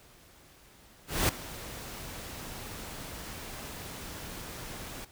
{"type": "noise with ADSR envelope", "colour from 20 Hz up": "pink", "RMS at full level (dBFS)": -25, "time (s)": [1.07, 5.05], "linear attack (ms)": 220, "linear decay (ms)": 3, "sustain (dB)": -17, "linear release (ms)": 7, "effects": ["pink hiss -57 dBFS RMS until 5.11 s"]}